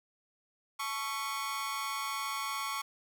sawtooth tone with amplitude modulation, 1109 Hz, C#6, in tune, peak -26 dBFS, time 0.79-2.82 s, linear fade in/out 10 ms, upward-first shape sine, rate 243 Hz, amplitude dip 90%, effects none

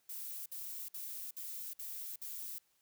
violet noise bursts, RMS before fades -44 dBFS, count 6, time 0.09-2.585 s, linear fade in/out 5 ms, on 370 ms, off 55 ms, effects white hiss -75 dBFS RMS until 2.81 s

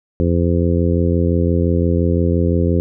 harmonic tone, 85.8 Hz, F2, 30 cents flat, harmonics 1 / 2 / 3 / 4 / 5 / 6, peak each -16 / -19 / -21 / -22 / -23 / -24 dBFS, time 0.2-2.8 s, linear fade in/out 0 ms, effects none

